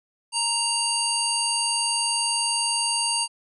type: harmonic tone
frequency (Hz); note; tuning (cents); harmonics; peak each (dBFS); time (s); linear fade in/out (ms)
930; A#5; -4; 1 / 3 / 5 / 7 / 9 / 10; -29 / -29 / -26 / -35 / -31 / -28; 0.32-3.28; 50
effects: none